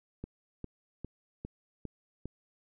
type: click train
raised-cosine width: 3 ms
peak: -26 dBFS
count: 6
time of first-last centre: 0.24-2.256 s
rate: 2.48 Hz
effects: none